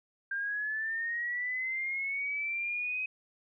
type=linear sweep; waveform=sine; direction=up; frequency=1588 to 2534 Hz; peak=-31 dBFS; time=0.31-3.06 s; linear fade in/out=5 ms; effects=none